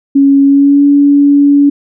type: tone with pitch glide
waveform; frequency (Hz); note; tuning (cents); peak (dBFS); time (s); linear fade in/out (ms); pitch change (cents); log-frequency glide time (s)
sine; 277.2 to 284.8; C#4 to C#4; 0 to +47; -3; 0.15-1.7; 10; +47; 0.44-0.84
effects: none